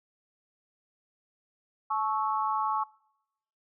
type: tone cluster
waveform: sine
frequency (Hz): 864 / 1106 / 1311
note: A5 / C#6 / E6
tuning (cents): -32 / -4 / -10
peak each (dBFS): -30 / -29 / -35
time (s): 1.9-2.84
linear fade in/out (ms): 10
effects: noise-tail reverb RT60 0.8 s tail -23 dB re dry